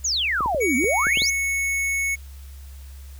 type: exponential two-way sweep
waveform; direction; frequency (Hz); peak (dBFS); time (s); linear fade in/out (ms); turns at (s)
sine; down then up; 7170 to 233.1 to 6880; -20; 0.04-1.31; 10; 0.76
type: clicks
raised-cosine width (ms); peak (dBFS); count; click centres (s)
2; -18; 7; 0.407 / 0.46 / 0.547 / 0.843 / 1.069 / 1.173 / 1.22
type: tone with pitch glide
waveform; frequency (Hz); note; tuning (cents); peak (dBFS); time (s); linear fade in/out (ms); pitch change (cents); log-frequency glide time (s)
square; 2249 to 2207; C#7 to C#7; +24 to -8; -22; 0.6-2.16; 20; -32; 0.77-1.11
effects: added 68 Hz sine -37 dBFS peak until 3.19 s + white hiss -52 dBFS RMS until 3.19 s